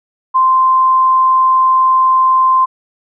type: tone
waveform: sine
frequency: 1042 Hz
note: C6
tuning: 7 cents flat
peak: -7 dBFS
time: 0.34-2.66 s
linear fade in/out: 20 ms
effects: none